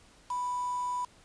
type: tone with quantisation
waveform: sine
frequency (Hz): 988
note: B5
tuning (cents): 0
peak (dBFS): -30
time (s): 0.3-1.05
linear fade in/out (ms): 5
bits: 7
effects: pink hiss -59 dBFS RMS until 1.24 s + resampled to 22050 Hz